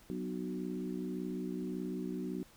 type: harmonic tone with a mistuned harmonic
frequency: 61.74 Hz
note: B1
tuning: in tune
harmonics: 3 / 4 / 5 / 6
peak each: -40 / -41 / -42 / -43 dBFS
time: 0.1-2.43 s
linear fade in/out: 0 ms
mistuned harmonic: 5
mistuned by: -20 cents
effects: pink hiss -61 dBFS RMS until 2.56 s